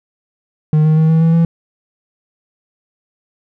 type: tone with pitch steps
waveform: triangle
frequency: 153.6 / 156.1 / 158.65 / 161.24 / 163.87 / 166.54 Hz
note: D#3 / D#3 / D#3 / E3 / E3 / E3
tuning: -22 / +6 / +34 / -38 / -10 / +18 cents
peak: -6 dBFS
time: 0.73-1.45 s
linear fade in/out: 2 ms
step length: 120 ms
effects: none